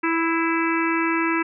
harmonic tone with a mistuned harmonic, 329.6 Hz, E4, in tune, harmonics 1 / 3 / 4 / 5 / 6 / 7 / 8, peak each -22 / -27 / -28 / -29 / -30 / -30 / -31 dBFS, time 0.03-1.43 s, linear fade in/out 10 ms, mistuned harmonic 6, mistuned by +26 cents, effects none

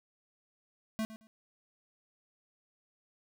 square tone with echo, 219.9 Hz, A3, 1 cent flat, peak -32 dBFS, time 0.99-1.05 s, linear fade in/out 0 ms, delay 110 ms, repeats 2, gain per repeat -14 dB, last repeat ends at 1.27 s, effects none

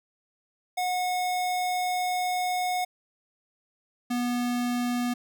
square tone pair in turn, 728 / 243.7 Hz, F#5 / B3, -28 / -23 cents, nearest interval octave + perfect fifth, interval 1895 cents, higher first, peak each -26 dBFS, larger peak neither, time 0.77-2.85 / 4.1-5.14 s, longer first, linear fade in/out 10 ms, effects none

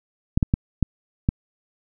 clicks, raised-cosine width 5 ms, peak -5 dBFS, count 5, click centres 0.375 / 0.428 / 0.539 / 0.827 / 1.289 s, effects none

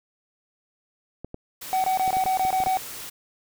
clicks, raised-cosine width 2 ms, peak -22 dBFS, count 8, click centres 1.246 / 1.344 / 2.078 / 2.169 / 2.257 / 2.451 / 2.603 / 2.669 s
white noise, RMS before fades -37 dBFS, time 1.61-3.1 s, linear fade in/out 10 ms
triangle tone bursts, 754 Hz, F#5, 32 cents sharp, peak -18 dBFS, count 8, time 1.73-2.771 s, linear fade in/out 0 ms, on 110 ms, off 23 ms
effects none

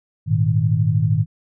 sine chord, Ab suspended second, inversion none, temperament equal, 103.83 / 116.54 / 155.56 Hz, Ab2 / Bb2 / Eb3, 0 / 0 / 0 cents, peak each -19 dBFS, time 0.26-1.26 s, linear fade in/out 50 ms, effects none

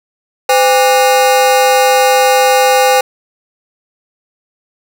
40% pulse ring-modulated tone, 660 Hz, E5, 2 cents sharp, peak -3 dBFS, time 0.49-3.01 s, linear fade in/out 5 ms, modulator 148 Hz, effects none

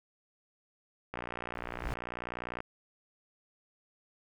click train, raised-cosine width 0.5 ms, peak -22 dBFS, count 89, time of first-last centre 1.14-2.604 s, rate 60.1 Hz
brown noise with exponential growth, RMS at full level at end -31 dBFS, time 1.55-1.94 s, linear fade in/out 1 ms, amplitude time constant 84 ms
effects none

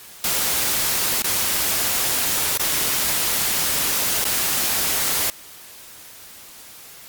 white noise with dropouts, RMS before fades -21 dBFS, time 0.24-5.3 s, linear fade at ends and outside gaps 1 ms, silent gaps 1.221-1.243 / 2.574-2.596 / 4.242-4.252 s, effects white hiss -42 dBFS RMS until 7.08 s + Opus 48 kbps

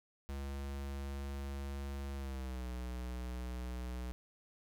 square tone with pitch glide, 69.3 to 61.74 Hz, C#2 to B1, 0 to 0 cents, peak -40 dBFS, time 0.29-4.12 s, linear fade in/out 0 ms, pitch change -200 cents, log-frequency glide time 2.15-2.68 s, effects none

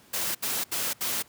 white noise bursts, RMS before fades -29 dBFS, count 4, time 0.13-1.226 s, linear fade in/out 10 ms, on 220 ms, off 72 ms, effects pink hiss -56 dBFS RMS until 1.28 s + high-pass 100 Hz 12 dB/octave

